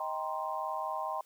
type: chord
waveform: sine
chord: C minor seventh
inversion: first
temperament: just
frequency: 627.9 / 784.9 / 941.9 / 1046.5 Hz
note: Eb5 / G5 / Bb5 / C6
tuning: +16 / +2 / +18 / 0 cents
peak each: -39 / -38 / -39 / -37 dBFS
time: 0-1.21 s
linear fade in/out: 2 ms
effects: white hiss -65 dBFS RMS until 1.25 s + high-pass 300 Hz 12 dB/octave